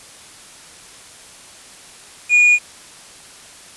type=tone with quantisation; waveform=triangle; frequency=2444 Hz; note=D#7; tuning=32 cents flat; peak=-7 dBFS; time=2.29-2.59 s; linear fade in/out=50 ms; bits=5; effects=white hiss -41 dBFS RMS until 3.76 s + resampled to 24000 Hz